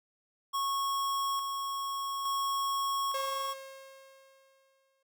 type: tone with tremolo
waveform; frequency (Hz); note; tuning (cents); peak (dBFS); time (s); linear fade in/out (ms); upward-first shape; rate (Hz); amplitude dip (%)
square; 1100; C#6; -14; -30; 0.53-3.54; 20; square; 0.58; 35
type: tone with exponential decay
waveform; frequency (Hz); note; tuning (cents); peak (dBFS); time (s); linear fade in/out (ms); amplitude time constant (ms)
sawtooth; 538; C5; +48; -30; 3.14-5.03; 5; 410
effects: none